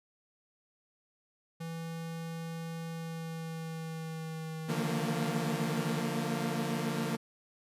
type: tone with pitch glide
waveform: square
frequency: 164.81 to 158.74 Hz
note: E3 to D#3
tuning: 0 to +35 cents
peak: -38 dBFS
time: 1.6-6.02 s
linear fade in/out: 10 ms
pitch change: -65 cents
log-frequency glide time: 2.89-4.88 s
type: chord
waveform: sawtooth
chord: Bb major seventh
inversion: first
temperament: equal with one note detuned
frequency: 146.83 / 174.61 / 225.8 / 233.1 Hz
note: D3 / F3 / A3 / Bb3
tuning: 0 / 0 / +45 / 0 cents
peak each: -33 dBFS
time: 4.68-7.17 s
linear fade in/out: 20 ms
effects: resampled to 32000 Hz